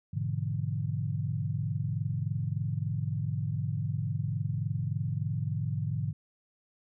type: chord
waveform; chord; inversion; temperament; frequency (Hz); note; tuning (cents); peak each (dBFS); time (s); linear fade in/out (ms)
sine; G# diminished seventh; none; equal with one note detuned; 103.83 / 123.47 / 146.83 / 170.63; G#2 / B2 / D3 / F3; 0 / 0 / 0 / -40; -33 / -35 / -33 / -39; 0.13-6.13; 10
effects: none